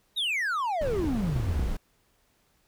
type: exponential sweep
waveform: triangle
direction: down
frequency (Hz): 3900 to 49.1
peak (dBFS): -24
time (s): 0.16-1.71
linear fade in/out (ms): 20
type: noise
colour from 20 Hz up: brown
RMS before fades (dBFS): -32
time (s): 0.81-1.77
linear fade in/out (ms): 5
type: clicks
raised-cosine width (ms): 3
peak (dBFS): -19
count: 3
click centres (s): 1.043 / 1.363 / 1.595
effects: pink hiss -68 dBFS RMS until 2.67 s